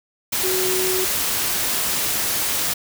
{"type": "tone in noise", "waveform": "sine", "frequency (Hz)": 371.9, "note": "F#4", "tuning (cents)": 9, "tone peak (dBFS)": -22, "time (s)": [0.43, 1.05], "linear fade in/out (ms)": 10, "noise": "white", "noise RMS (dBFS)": -22, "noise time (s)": [0.32, 2.74], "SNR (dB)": -3, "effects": []}